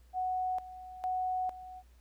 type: tone with tremolo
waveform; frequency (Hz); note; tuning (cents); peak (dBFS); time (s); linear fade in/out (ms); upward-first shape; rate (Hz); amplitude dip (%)
sine; 740; F#5; 0; -30; 0.13-1.83; 50; square; 1.1; 80
effects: added 60 Hz sine -57 dBFS peak until 2 s + pink hiss -70 dBFS RMS until 2 s